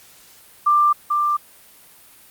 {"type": "tone with echo", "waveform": "sine", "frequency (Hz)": 1185, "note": "D6", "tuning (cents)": 15, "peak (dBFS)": -12, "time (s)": [0.66, 0.93], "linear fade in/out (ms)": 10, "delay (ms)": 440, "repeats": 1, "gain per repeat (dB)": -4, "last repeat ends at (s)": 1.37, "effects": ["white hiss -48 dBFS RMS until 2.3 s", "Opus 48 kbps"]}